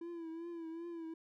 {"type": "tone with vibrato", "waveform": "triangle", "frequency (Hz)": 333.6, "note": "E4", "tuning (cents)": 21, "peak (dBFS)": -40, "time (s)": [0.01, 1.14], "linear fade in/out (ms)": 5, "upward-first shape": "triangle", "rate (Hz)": 2.6, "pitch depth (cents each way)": 66, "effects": []}